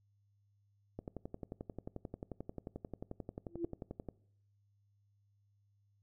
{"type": "click train", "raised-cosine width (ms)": 2, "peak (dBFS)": -29, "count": 36, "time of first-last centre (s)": [0.99, 4.087], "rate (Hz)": 11.3}
{"type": "tone with exponential growth", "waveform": "sine", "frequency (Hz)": 339.7, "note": "F4", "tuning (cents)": -48, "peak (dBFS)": -31, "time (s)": [3.47, 3.65], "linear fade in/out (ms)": 2, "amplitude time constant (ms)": 39}
{"effects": ["noise-tail reverb RT60 0.7 s tail -22 dB re dry", "added 101 Hz sine -70 dBFS peak until 6.02 s"]}